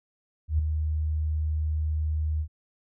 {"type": "tone with ADSR envelope", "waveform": "sine", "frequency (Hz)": 77.3, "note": "D#2", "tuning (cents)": -11, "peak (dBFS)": -18, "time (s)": [0.48, 2.48], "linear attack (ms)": 110, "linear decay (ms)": 4, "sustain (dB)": -6, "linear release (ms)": 77, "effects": []}